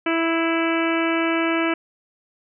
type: harmonic tone with a mistuned harmonic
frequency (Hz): 329.6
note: E4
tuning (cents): 0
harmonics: 1 / 2 / 3 / 4 / 5 / 6 / 7 / 8 / 9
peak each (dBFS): -21 / -27 / -31 / -28 / -30 / -34 / -28 / -32 / -35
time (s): 0.06-1.74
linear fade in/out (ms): 5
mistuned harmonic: 6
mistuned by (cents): +23
effects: none